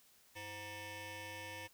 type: ring-modulated tone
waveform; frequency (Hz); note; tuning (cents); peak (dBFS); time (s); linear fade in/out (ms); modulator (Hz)
15% pulse; 421.1; G#4; +24; -36; 0.35-1.68; 20; 1360
effects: white hiss -67 dBFS RMS until 1.73 s